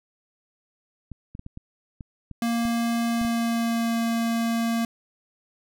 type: clicks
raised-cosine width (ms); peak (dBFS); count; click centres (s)
5; -25; 10; 1.117 / 1.351 / 1.394 / 1.464 / 1.574 / 2.008 / 2.313 / 2.653 / 3.214 / 3.25
type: tone with pitch glide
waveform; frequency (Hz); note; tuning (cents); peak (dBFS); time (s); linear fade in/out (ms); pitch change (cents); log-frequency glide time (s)
square; 233.1 to 230.3; A#3 to A#3; 0 to -21; -23; 2.42-4.85; 2; -21; 3.06-3.99
effects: none